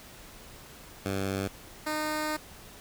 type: tone pair in turn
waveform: 10% pulse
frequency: 97.1 / 306.4 Hz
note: G2 / D#4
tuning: -16 / -27 cents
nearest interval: octave + minor sixth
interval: 1989 cents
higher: second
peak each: -21 dBFS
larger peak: neither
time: 1.05-1.48 / 1.86-2.37 s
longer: second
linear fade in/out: 10 ms
effects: pink hiss -49 dBFS RMS until 2.8 s